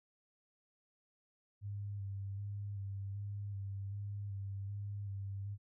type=tone with vibrato; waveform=sine; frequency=100 Hz; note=G2; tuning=35 cents sharp; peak=-39 dBFS; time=1.61-5.58 s; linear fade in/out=50 ms; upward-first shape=square; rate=1.3 Hz; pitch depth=25 cents each way; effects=none